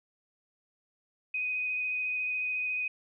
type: tone with vibrato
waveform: sine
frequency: 2500 Hz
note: D#7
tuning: 8 cents sharp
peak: -29 dBFS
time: 1.34-2.88 s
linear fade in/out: 5 ms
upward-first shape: triangle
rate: 14 Hz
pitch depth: 16 cents each way
effects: none